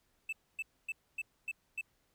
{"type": "tone bursts", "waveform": "triangle", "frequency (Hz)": 2637, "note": "E7", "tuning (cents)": 0, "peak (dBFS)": -33, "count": 6, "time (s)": [0.29, 1.812], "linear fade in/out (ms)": 5, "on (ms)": 37, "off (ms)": 260, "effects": ["pink hiss -75 dBFS RMS until 2.14 s"]}